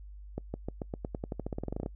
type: accelerating click train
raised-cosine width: 2 ms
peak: -21 dBFS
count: 20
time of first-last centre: 0.38-1.862 s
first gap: 160 ms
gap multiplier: 0.91
effects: noise-tail reverb RT60 0.1 s tail -26 dB re dry + added 50 Hz sine -44 dBFS peak until 1.95 s